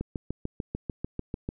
click train, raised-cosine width 3 ms, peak -18 dBFS, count 11, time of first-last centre 0.01-1.489 s, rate 6.76 Hz, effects none

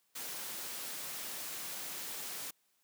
white noise, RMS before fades -42 dBFS, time 0.15-2.51 s, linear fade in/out 10 ms, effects white hiss -75 dBFS RMS until 2.83 s + high-pass 150 Hz 12 dB/octave

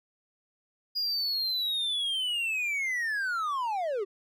triangle linear sweep, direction down, 4900 to 370 Hz, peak -26 dBFS, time 0.95-4.05 s, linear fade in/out 20 ms, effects none

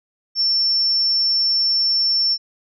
sine tone, 5410 Hz, E8, 44 cents sharp, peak -15 dBFS, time 0.35-2.38 s, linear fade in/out 50 ms, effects none

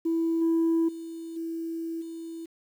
sine tone with level steps, 329.6 Hz, E4, in tune, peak -22 / -19 / -35 / -30 / -35 dBFS, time 0.05-2.46 s, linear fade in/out 10 ms, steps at 0.41 / 0.88 / 1.36 / 2.01 s, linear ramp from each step 10 ms, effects tanh soft clip ceiling -19 dBFS + 9-bit

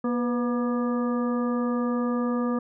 harmonic tone with a mistuned harmonic, 239.9 Hz, A#3, 50 cents sharp, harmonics 1 / 2 / 3 / 4 / 5 / 7, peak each -24 / -30 / -41 / -40 / -34 / -46 dBFS, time 0.04-2.59 s, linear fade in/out 5 ms, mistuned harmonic 2, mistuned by +54 cents, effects none

